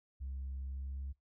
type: tone with pitch glide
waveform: sine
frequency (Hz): 66.9 to 68.07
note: C2 to C#2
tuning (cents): +39 to -31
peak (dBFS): -37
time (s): 0.2-1.13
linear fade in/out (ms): 20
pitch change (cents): +30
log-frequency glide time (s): 0.65-1.01
effects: noise-tail reverb RT60 0.2 s tail -25 dB re dry + tanh soft clip ceiling -36 dBFS